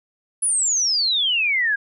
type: exponential sweep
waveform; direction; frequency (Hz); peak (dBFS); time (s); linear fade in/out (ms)
sine; down; 10280 to 1600; -17; 0.42-1.76; 10
effects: none